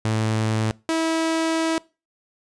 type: tone pair in turn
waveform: sawtooth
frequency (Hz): 110 / 324.6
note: A2 / E4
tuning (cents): 0 / -27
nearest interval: octave + perfect fifth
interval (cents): 1873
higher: second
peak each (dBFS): -16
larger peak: neither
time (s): 0.05-0.71 / 0.89-1.78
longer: second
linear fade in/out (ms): 0
effects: noise-tail reverb RT60 0.3 s tail -23 dB re dry + resampled to 22050 Hz